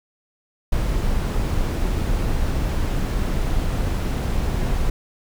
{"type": "noise", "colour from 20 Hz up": "brown", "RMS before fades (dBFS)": -21, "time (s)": [0.72, 4.9], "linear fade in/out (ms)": 5, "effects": []}